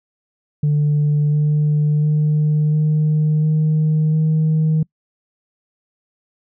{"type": "tone with pitch steps", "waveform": "sine", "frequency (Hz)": [148.1, 149.82, 151.56, 153.32, 155.1, 156.91], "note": ["D3", "D3", "D#3", "D#3", "D#3", "D#3"], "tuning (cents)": [15, 35, -45, -25, -5, 15], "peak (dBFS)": -11, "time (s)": [0.63, 4.83], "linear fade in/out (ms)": 5, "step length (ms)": 700, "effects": ["noise-tail reverb RT60 0.1 s tail -26 dB re dry", "tanh soft clip ceiling -11 dBFS"]}